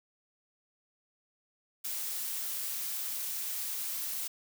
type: noise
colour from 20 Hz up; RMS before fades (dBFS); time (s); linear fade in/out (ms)
blue; -36; 1.84-4.28; 10
effects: none